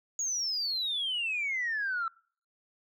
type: exponential sweep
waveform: sine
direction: down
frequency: 6780 to 1318.5 Hz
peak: -28 dBFS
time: 0.19-2.08 s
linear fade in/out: 2 ms
effects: noise-tail reverb RT60 0.5 s tail -26 dB re dry + tanh soft clip ceiling -25 dBFS